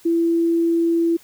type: tone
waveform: sine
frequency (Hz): 334.9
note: E4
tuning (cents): +27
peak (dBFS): -15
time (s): 0.05-1.17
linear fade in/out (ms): 10
effects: white hiss -50 dBFS RMS until 1.23 s